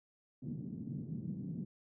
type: band-pass noise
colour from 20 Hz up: pink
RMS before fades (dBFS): -42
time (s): 0.42-1.65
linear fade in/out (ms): 10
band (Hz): 140 to 240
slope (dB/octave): 24
effects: none